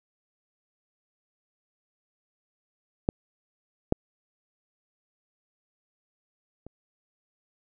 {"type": "clicks", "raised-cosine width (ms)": 2, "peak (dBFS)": [-9, -7, -29], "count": 3, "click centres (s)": [3.089, 3.924, 6.666], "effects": []}